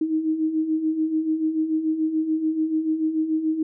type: beating tone pair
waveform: sine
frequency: 310.2 / 317.1 Hz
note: D#4 / D#4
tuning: -5 / +33 cents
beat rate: 6.9 Hz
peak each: -28 / -21 dBFS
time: 0.01-3.63 s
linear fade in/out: 5 ms
effects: none